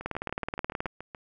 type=two click trains; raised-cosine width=0.5 ms; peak=-15 / -24 dBFS; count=16 / 9; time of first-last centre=0.06-0.858 / 0.01-1.148 s; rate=18.8 / 7.03 Hz; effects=none